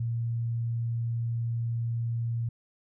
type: tone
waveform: sine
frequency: 116.54 Hz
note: A#2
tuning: in tune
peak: -27 dBFS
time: 0-2.49 s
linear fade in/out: 5 ms
effects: none